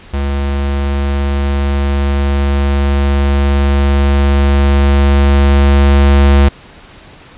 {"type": "tone with level ramp", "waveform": "square", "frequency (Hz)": 69.9, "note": "C#2", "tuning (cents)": 15, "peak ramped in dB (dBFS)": [-14, -5], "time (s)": [0.13, 6.49], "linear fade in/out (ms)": 10, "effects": ["pink hiss -38 dBFS RMS until 7.37 s", "resampled to 8000 Hz"]}